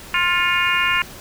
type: harmonic tone with a mistuned harmonic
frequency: 351.8 Hz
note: F4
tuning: 13 cents sharp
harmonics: 3 / 4 / 5 / 6 / 7 / 8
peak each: -23 / -23 / -23 / -23 / -23 / -23 dBFS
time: 0.14-1.02 s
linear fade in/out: 2 ms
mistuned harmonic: 6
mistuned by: +47 cents
effects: pink hiss -38 dBFS RMS until 1.2 s